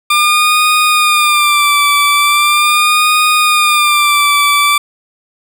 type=tone with vibrato; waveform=20% pulse; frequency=1196 Hz; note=D6; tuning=31 cents sharp; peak=-3 dBFS; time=0.1-4.78 s; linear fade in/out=5 ms; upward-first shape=sine; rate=0.4 Hz; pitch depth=55 cents each way; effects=none